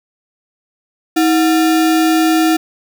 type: tone with sample-and-hold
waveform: sine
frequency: 320 Hz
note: D#4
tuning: 49 cents sharp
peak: -9 dBFS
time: 1.16-2.57 s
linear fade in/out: 10 ms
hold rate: 1050 Hz
effects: none